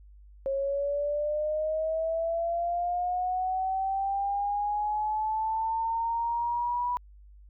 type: linear sweep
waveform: sine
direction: up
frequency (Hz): 541 to 982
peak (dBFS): -26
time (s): 0.46-6.97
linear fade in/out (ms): 0
effects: added 50 Hz sine -49 dBFS peak until 7.49 s